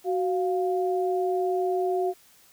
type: tone pair together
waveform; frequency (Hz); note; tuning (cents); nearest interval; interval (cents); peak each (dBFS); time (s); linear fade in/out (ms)
sine; 371.5 / 701.3; F#4 / F5; +7 / +7; major seventh; 1100; -24 / -28; 0.04-2.14; 50
effects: white hiss -57 dBFS RMS until 2.52 s